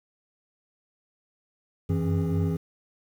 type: tone cluster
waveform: triangle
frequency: 91.9 / 95.8 / 164.3 / 267.8 / 410.2 Hz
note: F#2 / G2 / E3 / C4 / G#4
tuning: -11 / -39 / -5 / +40 / -21 cents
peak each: -26 / -30 / -24 / -31 / -32 dBFS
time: 1.89-2.57 s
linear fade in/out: 10 ms
effects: 9-bit